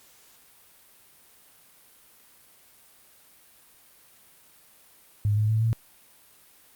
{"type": "tone with pitch steps", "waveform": "sine", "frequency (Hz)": [103.83, 106.93, 110.13, 113.42], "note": ["G#2", "A2", "A2", "A#2"], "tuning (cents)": [0, -49, 2, -47], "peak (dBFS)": -20, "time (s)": [5.25, 5.73], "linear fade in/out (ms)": 0, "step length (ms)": 120, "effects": ["white hiss -56 dBFS RMS until 6.75 s", "Opus 48 kbps"]}